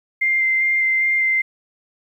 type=tone with vibrato; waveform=sine; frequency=2093 Hz; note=C7; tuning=in tune; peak=-15 dBFS; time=0.21-1.42 s; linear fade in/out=10 ms; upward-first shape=square; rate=2.5 Hz; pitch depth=9 cents each way; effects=9-bit